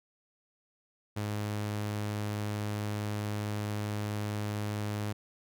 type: tone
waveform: sawtooth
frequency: 104.6 Hz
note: G#2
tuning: 13 cents sharp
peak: -28 dBFS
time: 1.16-5.13 s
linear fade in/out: 10 ms
effects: none